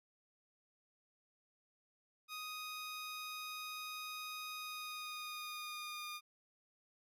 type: tone with pitch glide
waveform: 15% pulse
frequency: 1247 to 1215 Hz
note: D#6 to D#6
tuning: +3 to -42 cents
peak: -37 dBFS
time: 2.28-6.21 s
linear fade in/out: 50 ms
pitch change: -45 cents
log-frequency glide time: 4.53-6.08 s
effects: none

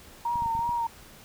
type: tone with vibrato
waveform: sine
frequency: 932.3 Hz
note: A#5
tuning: in tune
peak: -25 dBFS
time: 0.25-0.87 s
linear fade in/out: 5 ms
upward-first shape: sine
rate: 2.7 Hz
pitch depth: 39 cents each way
type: clicks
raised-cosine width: 5 ms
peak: -27 dBFS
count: 6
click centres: 0.357 / 0.422 / 0.46 / 0.552 / 0.592 / 0.692 s
effects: pink hiss -50 dBFS RMS until 1.24 s

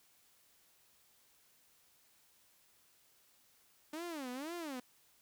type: tone with vibrato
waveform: sawtooth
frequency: 293.7 Hz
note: D4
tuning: in tune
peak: -37 dBFS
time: 3.93-4.8 s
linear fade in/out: 5 ms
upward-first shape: sine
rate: 2 Hz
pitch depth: 300 cents each way
effects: white hiss -69 dBFS RMS until 5.21 s

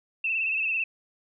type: tone with vibrato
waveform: sine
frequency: 2634 Hz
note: E7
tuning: 2 cents flat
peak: -24 dBFS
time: 0.24-0.84 s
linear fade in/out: 5 ms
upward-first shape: sine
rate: 18 Hz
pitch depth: 58 cents each way
effects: none

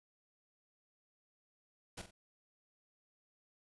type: noise with echo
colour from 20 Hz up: pink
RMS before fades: -45 dBFS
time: 1.97-2.02 s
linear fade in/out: 10 ms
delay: 45 ms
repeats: 2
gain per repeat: -9 dB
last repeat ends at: 2.11 s
effects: resampled to 24000 Hz

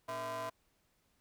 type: ring-modulated tone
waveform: 40% pulse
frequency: 180.4 Hz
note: F#3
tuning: 44 cents flat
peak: -34 dBFS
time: 0.08-0.5 s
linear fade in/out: 10 ms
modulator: 836 Hz
effects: pink hiss -75 dBFS RMS until 1.2 s

